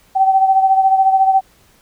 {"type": "beating tone pair", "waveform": "sine", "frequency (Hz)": [767, 781], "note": ["G5", "G5"], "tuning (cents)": [-38, -7], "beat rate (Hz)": 14, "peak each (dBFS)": [-10, -17], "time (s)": [0.15, 1.41], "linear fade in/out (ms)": 20, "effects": ["pink hiss -52 dBFS RMS until 1.81 s"]}